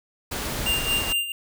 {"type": "noise", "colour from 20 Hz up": "pink", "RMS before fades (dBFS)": -29, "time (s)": [0.31, 1.13], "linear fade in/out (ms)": 10}
{"type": "tone with tremolo", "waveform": "square", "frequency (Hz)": 2794, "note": "F7", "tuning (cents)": 0, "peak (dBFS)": -21, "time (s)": [0.66, 1.32], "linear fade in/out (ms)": 2, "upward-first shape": "sine", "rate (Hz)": 4.5, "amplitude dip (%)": 70}
{"effects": []}